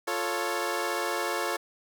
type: chord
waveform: 15% pulse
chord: F augmented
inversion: none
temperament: equal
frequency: 349.2 / 440 / 554.4 Hz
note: F4 / A4 / C#5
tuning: 0 / 0 / 0 cents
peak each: -26 dBFS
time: 0.07-1.57 s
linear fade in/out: 10 ms
effects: none